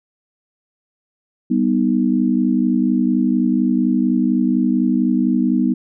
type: chord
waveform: sine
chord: G augmented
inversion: none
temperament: equal with one note detuned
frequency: 195.43 / 246.9 / 311.1 Hz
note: G3 / B3 / D#4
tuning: -5 / 0 / 0 cents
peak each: -19 / -16 / -20 dBFS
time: 1.5-5.74 s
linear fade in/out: 10 ms
effects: none